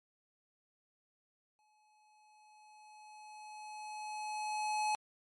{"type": "tone with exponential growth", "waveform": "square", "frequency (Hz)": 851, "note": "G#5", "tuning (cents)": 42, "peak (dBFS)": -31, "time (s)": [1.59, 4.95], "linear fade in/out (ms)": 0, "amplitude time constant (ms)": 730, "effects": ["MP3 48 kbps"]}